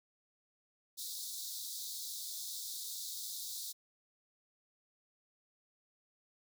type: high-pass noise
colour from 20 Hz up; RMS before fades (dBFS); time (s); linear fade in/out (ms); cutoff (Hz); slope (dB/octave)
pink; -43; 0.97-3.73; 20; 3600; 96
effects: none